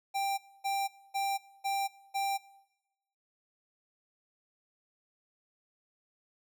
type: tone bursts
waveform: square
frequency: 788 Hz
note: G5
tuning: 9 cents sharp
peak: -30 dBFS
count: 5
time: 0.14-2.38 s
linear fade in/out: 20 ms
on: 240 ms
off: 260 ms
effects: noise-tail reverb RT60 1.0 s tail -22 dB re dry